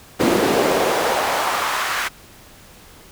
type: noise with high-pass filter sweep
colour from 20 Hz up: brown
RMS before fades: -19 dBFS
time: 0.19-2.09 s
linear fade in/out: 20 ms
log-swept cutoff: 290 to 1500 Hz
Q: 1.6
effects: pink hiss -45 dBFS RMS until 3.11 s